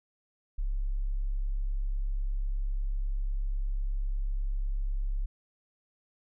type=tone; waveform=sine; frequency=34.07 Hz; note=C#1; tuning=29 cents flat; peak=-27 dBFS; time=0.58-5.26 s; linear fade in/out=10 ms; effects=none